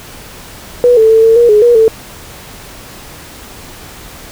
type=tone with pitch steps; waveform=sine; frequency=488.7 / 442.4 / 446 / 450.9 / 474.6 / 420.4 / 478.2 / 445 Hz; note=B4 / A4 / A4 / A4 / A#4 / G#4 / A#4 / A4; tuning=-18 / +9 / +23 / +42 / +31 / +21 / +44 / +20 cents; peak=-3 dBFS; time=0.84-1.88 s; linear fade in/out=0 ms; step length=130 ms; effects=pink hiss -32 dBFS RMS until 4.31 s